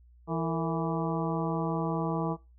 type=harmonic tone with a mistuned harmonic; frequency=164.81 Hz; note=E3; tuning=in tune; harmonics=1 / 2 / 3 / 4 / 5 / 6 / 7; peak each=-31 / -34 / -36 / -37 / -38 / -39 / -39 dBFS; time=0.27-2.37 s; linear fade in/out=50 ms; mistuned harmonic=3; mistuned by=-110 cents; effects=noise-tail reverb RT60 0.3 s tail -24 dB re dry + added 60 Hz sine -54 dBFS peak until 2.58 s